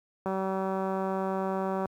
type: click train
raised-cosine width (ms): 1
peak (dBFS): -18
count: 306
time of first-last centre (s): 0.26-1.857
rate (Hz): 191
effects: high-pass 80 Hz 12 dB/octave + 10-bit